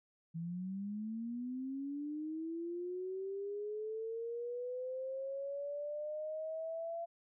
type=linear sweep; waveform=sine; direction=up; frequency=162 to 680 Hz; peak=-38 dBFS; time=0.34-7.06 s; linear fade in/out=20 ms; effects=none